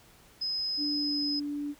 sine tone, 5070 Hz, D#8, 32 cents sharp, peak -29 dBFS, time 0.41-1.4 s, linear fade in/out 10 ms
sine tone with pitch glide, 293.7 to 290.5 Hz, D4 to D4, 0 to -19 cents, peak -31 dBFS, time 0.77-1.75 s, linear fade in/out 50 ms, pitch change -19 cents, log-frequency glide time 0.94-1.22 s
effects pink hiss -58 dBFS RMS until 1.79 s

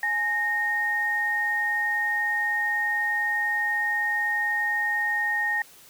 sine tone pair together, 836.7 / 1852 Hz, G#5 / A#6, +13 / -12 cents, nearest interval octave + major second, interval 1375 cents, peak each -31 / -23 dBFS, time 0.03-5.62 s, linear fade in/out 2 ms, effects white hiss -51 dBFS RMS until 5.89 s

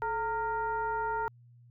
sine tone with frequency modulation, 916 Hz, A#5, 31 cents flat, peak -29 dBFS, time 0.02-1.28 s, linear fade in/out 0 ms, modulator 483 Hz, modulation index 0.91, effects added 120 Hz sine -54 dBFS peak until 1.7 s

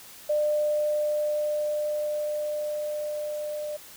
sine tone with level ramp, 599 Hz, D5, 34 cents sharp, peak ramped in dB -21 to -30 dBFS, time 0.29-3.77 s, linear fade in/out 10 ms, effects white hiss -47 dBFS RMS until 3.96 s

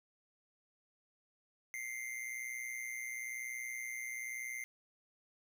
square tone with amplitude modulation, 2093 Hz, C7, in tune, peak -38 dBFS, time 1.74-4.64 s, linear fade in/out 0 ms, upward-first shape sine, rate 121 Hz, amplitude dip 65%, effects none

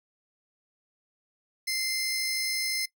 sawtooth tone pair together, 2086 / 5241 Hz, C7 / E8, -6 / -11 cents, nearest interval octave + major third, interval 1595 cents, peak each -27 / -28 dBFS, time 1.67-2.86 s, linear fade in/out 10 ms, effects noise-tail reverb RT60 0.1 s tail -19 dB re dry

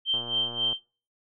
sine tone with tremolo, 3135 Hz, G7, 1 cent flat, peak -22 dBFS, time 0.05-0.8 s, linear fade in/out 50 ms, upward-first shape sine, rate 3.7 Hz, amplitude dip 85%
click train, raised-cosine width 1 ms, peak -27 dBFS, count 71, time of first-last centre 0.14-0.728 s, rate 119 Hz
effects noise-tail reverb RT60 0.4 s tail -24 dB re dry

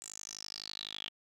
10% pulse tone with band-pass filter sweep, 51.91 Hz, G#1, in tune, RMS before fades -45 dBFS, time 0.02-1.09 s, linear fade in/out 0 ms, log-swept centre 7700 to 3100 Hz, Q 8.9, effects none

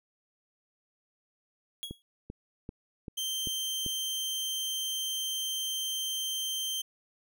45% pulse tone with exponential decay, 3322 Hz, G#7, in tune, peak -32 dBFS, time 1.83-2.02 s, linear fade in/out 0 ms, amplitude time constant 41 ms
click train, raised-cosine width 3 ms, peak -26 dBFS, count 6, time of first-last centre 1.91-3.863 s, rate 2.56 Hz
sawtooth tone, 3136 Hz, G7, in tune, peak -28 dBFS, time 3.17-6.82 s, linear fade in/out 10 ms
effects none

